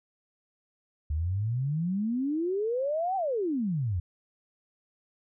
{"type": "exponential two-way sweep", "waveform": "sine", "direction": "up then down", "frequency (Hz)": [72.2, 790, 81.4], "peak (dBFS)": -26, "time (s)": [1.1, 4], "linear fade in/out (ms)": 5, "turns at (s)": 3.16, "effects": []}